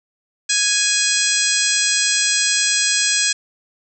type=harmonic tone with a mistuned harmonic; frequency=830.6 Hz; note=G#5; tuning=in tune; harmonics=2 / 3 / 4 / 5 / 6 / 7 / 8 / 9 / 10; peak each=-24 / -24 / -24 / -24 / -24 / -24 / -24 / -24 / -24 dBFS; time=0.49-3.33 s; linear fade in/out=10 ms; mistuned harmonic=10; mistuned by=-63 cents; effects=none